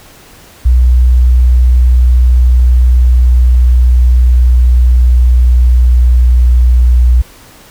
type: tone with pitch glide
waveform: sine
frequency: 61.74 to 60.96 Hz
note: B1 to B1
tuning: 0 to -22 cents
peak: -3 dBFS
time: 0.65-7.22 s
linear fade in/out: 10 ms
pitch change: -22 cents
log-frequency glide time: 1.89-6.86 s
effects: pink hiss -38 dBFS RMS until 7.7 s